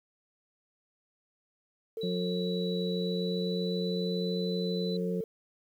sine tone, 448 Hz, A4, 31 cents sharp, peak -33 dBFS, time 1.97-5.24 s, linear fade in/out 2 ms
sine tone with pitch glide, 3925 to 3991 Hz, B7 to B7, -11 to +17 cents, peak -39 dBFS, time 2.01-4.97 s, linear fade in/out 5 ms, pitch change +28 cents, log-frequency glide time 2.83-4.5 s
harmonic tone, 180.2 Hz, F#3, 45 cents flat, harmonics 1 / 2 / 3, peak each -31 / -40 / -41 dBFS, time 2.03-5.21 s, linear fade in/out 5 ms
effects 10-bit

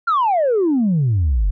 sine exponential sweep, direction down, 1423 to 42.94 Hz, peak -12 dBFS, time 0.07-1.51 s, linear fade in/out 10 ms, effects tanh soft clip ceiling -11 dBFS

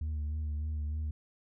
sine tone with vibrato, 76.1 Hz, D#2, 38 cents flat, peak -29 dBFS, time 0.01-1.11 s, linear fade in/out 5 ms, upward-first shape sine, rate 3.3 Hz, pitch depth 36 cents each way, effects tanh soft clip ceiling -31 dBFS

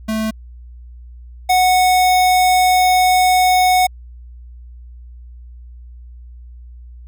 square tone pair in turn, 218.9 / 736.3 Hz, A3 / F#5, -9 / -9 cents, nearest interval octave + major sixth, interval 2100 cents, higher second, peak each -18 / -11 dBFS, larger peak second, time 0.08-0.31 / 1.49-3.87 s, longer second, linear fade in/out 10 ms, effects added 60 Hz sine -34 dBFS peak until 7.07 s

